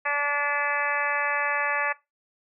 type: harmonic tone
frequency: 288.9 Hz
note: D4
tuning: 28 cents flat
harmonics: 2 / 3 / 4 / 5 / 6 / 7 / 8 / 9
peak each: -33 / -32 / -30 / -36 / -27 / -31 / -35 / -35 dBFS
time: 0.05-1.93 s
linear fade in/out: 10 ms
effects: noise-tail reverb RT60 0.2 s tail -18 dB re dry